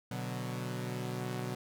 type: chord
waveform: sawtooth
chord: B minor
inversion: none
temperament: equal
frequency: 123.47 / 146.83 / 185 Hz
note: B2 / D3 / F#3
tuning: 0 / 0 / 0 cents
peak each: -34 / -39 / -37 dBFS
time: 0.11-1.55 s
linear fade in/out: 5 ms
effects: none